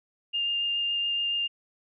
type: tone with vibrato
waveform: sine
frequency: 2810 Hz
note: F7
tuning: 10 cents sharp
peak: -25 dBFS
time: 0.33-1.48 s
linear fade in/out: 20 ms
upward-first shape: sine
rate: 7.1 Hz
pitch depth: 8 cents each way
effects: none